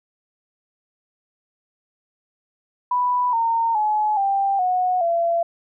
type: tone with pitch steps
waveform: sine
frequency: 987.8 / 916.3 / 850.1 / 788.6 / 731.5 / 678.6 Hz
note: B5 / A#5 / G#5 / G5 / F#5 / F5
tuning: 0 / -30 / +40 / +10 / -20 / -50 cents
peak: -17 dBFS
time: 2.91-5.43 s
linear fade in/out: 5 ms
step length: 420 ms
effects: none